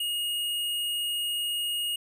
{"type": "tone", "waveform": "square", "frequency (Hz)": 2867, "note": "F7", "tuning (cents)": 45, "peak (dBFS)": -28, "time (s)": [0, 1.96], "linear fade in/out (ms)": 5, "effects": []}